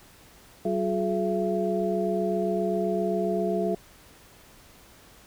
sine tone cluster, 191 / 357.7 / 425.3 / 673 Hz, G3 / F4 / G#4 / E5, -45 / +41 / +41 / +36 cents, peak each -29 dBFS, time 0.65-3.75 s, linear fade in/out 5 ms, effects pink hiss -53 dBFS RMS until 5.26 s

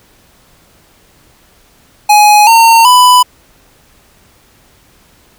square tone with pitch steps, 837 / 912.8 / 995.4 Hz, G#5 / A#5 / B5, +13 / -37 / +13 cents, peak -3 dBFS, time 2.09-3.23 s, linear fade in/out 10 ms, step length 380 ms, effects pink hiss -47 dBFS RMS until 5.38 s

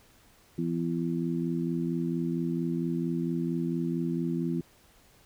harmonic tone, 84.4 Hz, E2, 41 cents sharp, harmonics 2 / 3 / 4, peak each -30 / -32 / -33 dBFS, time 0.58-4.61 s, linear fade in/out 5 ms, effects pink hiss -60 dBFS RMS until 5.25 s

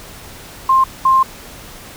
sine tone bursts at uneven times, 1056 Hz, C6, 16 cents sharp, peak -8 dBFS, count 2, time 0.69-0.84 / 1.05-1.23 s, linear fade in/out 5 ms, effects pink hiss -36 dBFS RMS until 1.96 s

